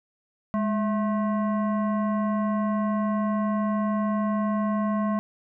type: tone with frequency modulation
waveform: sine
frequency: 207.7 Hz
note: G#3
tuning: in tune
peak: -22 dBFS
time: 0.54-5.19 s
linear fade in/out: 0 ms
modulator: 867 Hz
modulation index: 0.76
effects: none